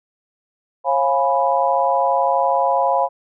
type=chord; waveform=sine; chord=C# dominant seventh; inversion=none; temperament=equal with one note detuned; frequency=542.6 / 698.5 / 830.6 / 987.8 Hz; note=C#5 / E#5 / G#5 / B5; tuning=-37 / 0 / 0 / 0 cents; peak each=-20 dBFS; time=0.84-3.09 s; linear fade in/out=50 ms; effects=none